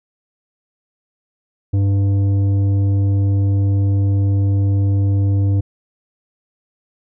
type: tone with tanh clipping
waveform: sine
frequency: 99 Hz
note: G2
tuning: 18 cents sharp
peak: -14 dBFS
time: 1.73-5.61 s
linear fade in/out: 10 ms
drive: 9 dB
effects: none